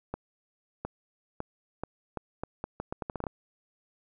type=accelerating click train; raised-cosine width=1 ms; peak=-19 dBFS; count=15; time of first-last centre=0.14-3.268 s; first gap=710 ms; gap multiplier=0.78; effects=none